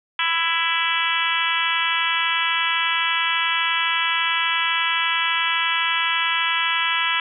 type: harmonic tone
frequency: 331.8 Hz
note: E4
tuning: 11 cents sharp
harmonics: 3 / 4 / 5 / 6 / 7 / 8 / 9 / 10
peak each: -27 / -27 / -27 / -27 / -27 / -27 / -27 / -27 dBFS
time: 0.19-7.2 s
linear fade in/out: 2 ms
effects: none